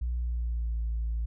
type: tone with pitch glide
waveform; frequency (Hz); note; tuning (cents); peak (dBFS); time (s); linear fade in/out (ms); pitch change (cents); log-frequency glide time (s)
sine; 60.1 to 56.4; B1 to A1; -46 to +44; -26; 0.01-1.26; 10; -110; 0.17-0.81
effects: tanh soft clip ceiling -25 dBFS